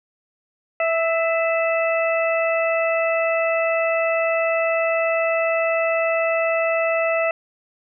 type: harmonic tone with a mistuned harmonic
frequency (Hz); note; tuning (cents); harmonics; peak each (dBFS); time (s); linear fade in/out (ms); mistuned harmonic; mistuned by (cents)
657; E5; -6; 1 / 2 / 3 / 4; -19 / -27 / -27 / -26; 0.8-7.31; 2; 3; +26
effects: none

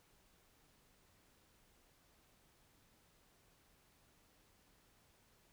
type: silence
effects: pink hiss -71 dBFS RMS until 5.52 s

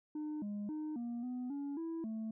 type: tone with pitch steps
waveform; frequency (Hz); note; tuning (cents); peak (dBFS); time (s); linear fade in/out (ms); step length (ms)
sine; 303.2 / 205.7 / 307 / 237.4 / 249.4 / 283.2 / 329 / 220.8; D#4 / G#3 / D#4 / A#3 / B3 / C#4 / E4 / A3; -45 / -16 / -23 / +32 / +17 / +37 / -3 / +6; -35; 0.15-2.31; 5; 270
effects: tanh soft clip ceiling -37 dBFS

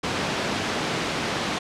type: band-pass noise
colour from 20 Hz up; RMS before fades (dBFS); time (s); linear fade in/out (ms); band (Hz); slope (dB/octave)
pink; -27; 0.03-1.59; 10; 150 to 4800; 12
effects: low-pass 10000 Hz 12 dB/octave

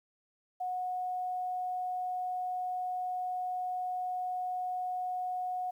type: tone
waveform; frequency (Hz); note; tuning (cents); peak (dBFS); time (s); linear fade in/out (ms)
sine; 731; F#5; -21; -32; 0.6-5.71; 10
effects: 11-bit

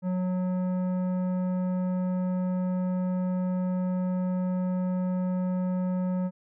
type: tone with tanh clipping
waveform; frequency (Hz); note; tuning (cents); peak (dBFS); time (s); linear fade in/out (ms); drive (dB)
sine; 183; F#3; -19; -27; 0.02-6.31; 50; 12
effects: none

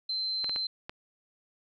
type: tone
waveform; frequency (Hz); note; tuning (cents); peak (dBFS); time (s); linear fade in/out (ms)
sine; 4100; C8; -36; -29; 0.09-0.67; 5
type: clicks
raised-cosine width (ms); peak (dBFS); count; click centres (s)
0.3; -22; 4; 0.444 / 0.495 / 0.561 / 0.895
effects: none

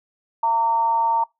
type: tone with amplitude modulation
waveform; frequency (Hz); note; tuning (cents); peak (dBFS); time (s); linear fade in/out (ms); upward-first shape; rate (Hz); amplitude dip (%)
sine; 916; A#5; -31; -14; 0.43-1.24; 5; sine; 238; 50
effects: noise-tail reverb RT60 0.2 s tail -25 dB re dry

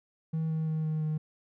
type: tone with pitch steps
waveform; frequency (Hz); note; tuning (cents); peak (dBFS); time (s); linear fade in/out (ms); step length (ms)
triangle; 160.1 / 158.72 / 157.35 / 155.99 / 154.65; D#3 / D#3 / D#3 / D#3 / D#3; +50 / +35 / +20 / +5 / -10; -25; 0.33-1.18; 10; 170
effects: tanh soft clip ceiling -22 dBFS

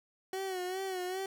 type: tone with vibrato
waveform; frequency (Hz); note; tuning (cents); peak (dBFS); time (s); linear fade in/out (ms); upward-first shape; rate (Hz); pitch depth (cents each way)
30% pulse; 373.1; F#4; +14; -32; 0.33-1.26; 2; sine; 2.5; 62
effects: none

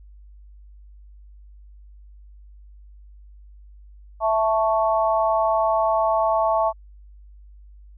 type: chord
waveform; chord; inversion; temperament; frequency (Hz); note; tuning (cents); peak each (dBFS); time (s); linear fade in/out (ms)
sine; A major; second; equal; 659.3 / 880 / 1108.7; E5 / A5 / C#6; 0 / 0 / 0; -20 / -22 / -24; 4.2-6.73; 50
effects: added 50 Hz sine -43 dBFS peak until 7.97 s

